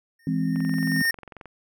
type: tone with exponential growth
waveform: square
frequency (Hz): 1832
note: A#6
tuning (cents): -31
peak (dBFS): -19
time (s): 0.19-1.11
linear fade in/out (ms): 5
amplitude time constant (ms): 200
type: chord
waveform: sine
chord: E augmented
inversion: none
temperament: equal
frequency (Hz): 164.81 / 207.7 / 261.6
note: E3 / G#3 / B#3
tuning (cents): 0 / 0 / 0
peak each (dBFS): -25 / -29 / -25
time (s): 0.27-1.02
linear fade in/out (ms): 2
type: click train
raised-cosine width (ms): 0.5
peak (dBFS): -26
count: 21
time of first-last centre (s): 0.56-1.457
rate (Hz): 22.3
effects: none